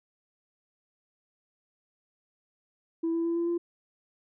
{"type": "tone with pitch steps", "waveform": "sine", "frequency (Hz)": [330, 333.3, 336.5, 339.9, 343.2], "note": ["E4", "E4", "E4", "F4", "F4"], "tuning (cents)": [2, 19, 36, -47, -30], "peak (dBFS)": -24, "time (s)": [3.03, 3.58], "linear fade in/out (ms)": 10, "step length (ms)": 110, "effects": ["tanh soft clip ceiling -23 dBFS"]}